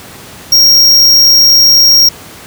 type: tone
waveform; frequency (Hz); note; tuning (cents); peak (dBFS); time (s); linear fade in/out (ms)
square; 5588; F8; 0; -3; 0.52-2.09; 5
effects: pink hiss -31 dBFS RMS until 2.46 s + high-pass 80 Hz 12 dB/octave